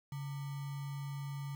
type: tone with sample-and-hold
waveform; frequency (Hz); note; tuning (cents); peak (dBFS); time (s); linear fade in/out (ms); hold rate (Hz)
sine; 140.3; C#3; +21; -38; 0.12-1.55; 2; 1050
effects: none